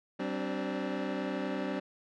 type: chord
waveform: 25% pulse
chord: G suspended fourth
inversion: none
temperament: equal with one note detuned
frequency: 191.85 / 261.6 / 293.7 Hz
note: G3 / C4 / D4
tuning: -37 / 0 / 0 cents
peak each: -33 dBFS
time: 0.19-1.8 s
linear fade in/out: 10 ms
effects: low-pass 3000 Hz 12 dB/octave